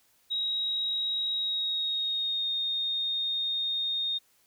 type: tone with pitch glide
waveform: sine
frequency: 3814 to 3690 Hz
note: A#7 to A#7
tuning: +39 to -18 cents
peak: -27 dBFS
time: 0.3-4.19 s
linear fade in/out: 20 ms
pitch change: -57 cents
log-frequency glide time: 1.32-2.47 s
effects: white hiss -66 dBFS RMS until 4.46 s